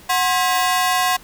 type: ring-modulated tone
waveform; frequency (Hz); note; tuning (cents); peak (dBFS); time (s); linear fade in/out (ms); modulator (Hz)
sawtooth; 899; A5; +37; -9; 0.09-1.17; 10; 163
effects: pink hiss -45 dBFS RMS until 1.23 s